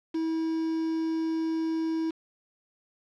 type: tone with quantisation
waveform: triangle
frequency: 323.3 Hz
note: E4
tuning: 34 cents flat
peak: -24 dBFS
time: 0.14-2.11 s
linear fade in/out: 10 ms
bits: 7
effects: low-pass 4000 Hz 12 dB/octave